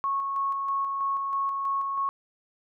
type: tone with tremolo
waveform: sine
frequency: 1100 Hz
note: C#6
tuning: 14 cents flat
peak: -24 dBFS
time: 0.04-2.09 s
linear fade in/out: 0 ms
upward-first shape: square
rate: 3.1 Hz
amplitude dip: 30%
effects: none